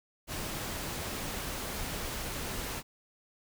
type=noise; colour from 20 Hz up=pink; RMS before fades=-37 dBFS; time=0.27-2.83 s; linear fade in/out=50 ms; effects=none